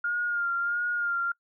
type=tone with vibrato; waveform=sine; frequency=1412 Hz; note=F6; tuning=19 cents sharp; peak=-25 dBFS; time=0.04-1.32 s; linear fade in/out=5 ms; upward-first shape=sine; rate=1.5 Hz; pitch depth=34 cents each way; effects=noise-tail reverb RT60 0.1 s tail -25 dB re dry

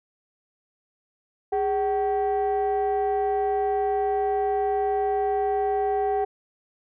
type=tone pair together; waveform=sine; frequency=410.8 / 763.5 Hz; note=G#4 / G5; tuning=-19 / -46 cents; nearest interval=major seventh; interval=1073 cents; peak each=-22 dBFS; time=1.52-6.25 s; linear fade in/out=10 ms; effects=tanh soft clip ceiling -18 dBFS

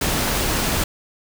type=noise; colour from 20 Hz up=pink; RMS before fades=-21 dBFS; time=0.01-0.84 s; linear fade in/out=5 ms; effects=none

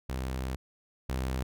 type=tone pair in turn; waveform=sawtooth; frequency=64.7 / 64.7 Hz; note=C2 / C2; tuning=-19 / -19 cents; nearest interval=unison; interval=0 cents; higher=neither; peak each=-28 / -26 dBFS; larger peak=second; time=0.09-0.56 / 1.09-1.43 s; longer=first; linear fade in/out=5 ms; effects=none

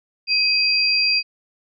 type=tone pair together; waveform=sine; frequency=2520 / 4747 Hz; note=D#7 / D8; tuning=+21 / +18 cents; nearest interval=major seventh; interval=1097 cents; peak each=-20 / -17 dBFS; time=0.27-1.23 s; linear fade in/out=50 ms; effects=none

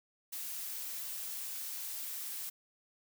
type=noise; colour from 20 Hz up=blue; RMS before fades=-41 dBFS; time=0.32-2.5 s; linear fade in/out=10 ms; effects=none

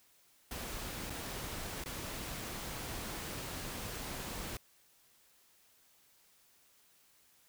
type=noise with dropouts; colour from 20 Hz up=pink; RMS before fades=-42 dBFS; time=0.51-4.57 s; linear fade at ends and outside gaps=2 ms; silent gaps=1.098-1.103 / 1.839-1.859 s; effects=white hiss -67 dBFS RMS until 7.48 s

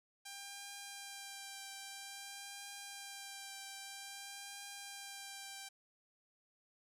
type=tone with vibrato; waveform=5% pulse; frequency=794 Hz; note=G5; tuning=22 cents sharp; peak=-35 dBFS; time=0.25-5.69 s; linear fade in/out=10 ms; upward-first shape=triangle; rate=0.51 Hz; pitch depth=19 cents each way; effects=none

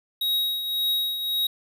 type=tone with tremolo; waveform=square; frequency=3800 Hz; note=A#7; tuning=33 cents sharp; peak=-21 dBFS; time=0.21-1.47 s; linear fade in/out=5 ms; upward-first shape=triangle; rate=1.8 Hz; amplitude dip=60%; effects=none

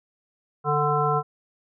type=harmonic tone; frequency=147.9 Hz; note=D3; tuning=13 cents sharp; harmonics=1 / 3 / 5 / 7 / 9; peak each=-26 / -26 / -26 / -26 / -26 dBFS; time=0.64-1.23 s; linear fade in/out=50 ms; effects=none

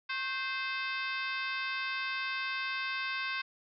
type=harmonic tone with a mistuned harmonic; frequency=520 Hz; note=C5; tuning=11 cents flat; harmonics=2 / 3 / 4 / 5 / 6 / 7 / 8 / 9 / 10; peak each=-40 / -37 / -40 / -39 / -49 / -44 / -51 / -46 / -52 dBFS; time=0.09-3.42 s; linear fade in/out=10 ms; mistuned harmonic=2; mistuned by=+66 cents; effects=none

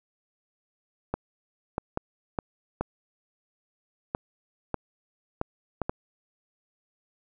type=clicks; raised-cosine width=1 ms; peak=-13 dBFS; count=10; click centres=1.14 / 1.781 / 1.974 / 2.388 / 2.81 / 4.149 / 4.743 / 5.414 / 5.817 / 5.895 s; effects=none

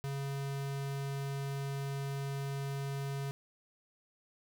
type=tone; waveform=square; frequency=138.59 Hz; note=C#3; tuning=in tune; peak=-36 dBFS; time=0.04-3.31 s; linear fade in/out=0 ms; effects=11-bit

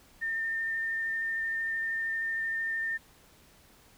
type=tone with vibrato; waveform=sine; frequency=1809 Hz; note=A6; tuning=48 cents sharp; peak=-29 dBFS; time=0.21-2.98 s; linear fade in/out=20 ms; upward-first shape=triangle; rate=13 Hz; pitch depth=13 cents each way; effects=pink hiss -59 dBFS RMS until 3.97 s

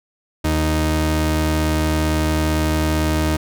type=tone pair together; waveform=sawtooth; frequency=77.78 / 155.56 Hz; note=D#2 / D#3; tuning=0 / 0 cents; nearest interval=octave; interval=1200 cents; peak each=-14 dBFS; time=0.44-3.37 s; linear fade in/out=10 ms; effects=none

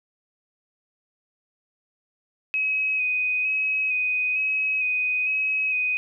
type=tone with vibrato; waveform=sine; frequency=2525 Hz; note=D#7; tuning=25 cents sharp; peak=-21 dBFS; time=2.54-5.97 s; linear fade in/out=0 ms; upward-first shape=square; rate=1.1 Hz; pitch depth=18 cents each way; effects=none

